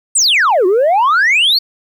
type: exponential two-way sweep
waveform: sine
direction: down then up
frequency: 8930 to 349.2 to 4590 Hz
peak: -6 dBFS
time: 0.15-1.59 s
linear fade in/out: 10 ms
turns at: 0.66 s
effects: tanh soft clip ceiling -7 dBFS + 8-bit